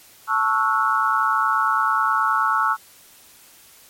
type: chord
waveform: sine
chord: F# minor seventh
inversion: first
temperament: equal with one note detuned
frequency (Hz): 880 / 1108.7 / 1318.5 / 1447.8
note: A5 / C#6 / E6 / F#6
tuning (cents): 0 / 0 / 0 / -38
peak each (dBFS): -24 / -22 / -20 / -24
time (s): 0.27-2.77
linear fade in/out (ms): 50
effects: white hiss -49 dBFS RMS until 3.89 s + MP3 64 kbps